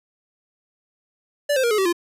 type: tone with pitch steps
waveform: square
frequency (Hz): 581 / 523.6 / 471.9 / 425.3 / 383.3 / 345.5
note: D5 / C5 / A#4 / G#4 / G4 / F4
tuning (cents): -19 / +1 / +21 / +41 / -39 / -19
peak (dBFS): -18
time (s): 1.49-1.928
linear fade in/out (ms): 10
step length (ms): 73
effects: resampled to 32000 Hz